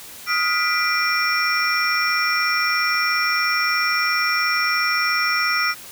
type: tone cluster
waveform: sine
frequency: 1254 / 1417 / 1986 / 2380 / 5470 Hz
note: D#6 / F6 / B6 / D7 / F8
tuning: +13 / +25 / +9 / +22 / -37 cents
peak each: -24 dBFS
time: 0.26-5.75 s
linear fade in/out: 50 ms
effects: white hiss -39 dBFS RMS until 5.91 s